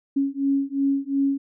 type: beating tone pair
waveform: sine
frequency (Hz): 274.8 / 277.6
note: C#4 / C#4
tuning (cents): -15 / +3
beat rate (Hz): 2.8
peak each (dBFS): -23 / -23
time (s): 0.16-1.38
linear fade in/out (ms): 10
effects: none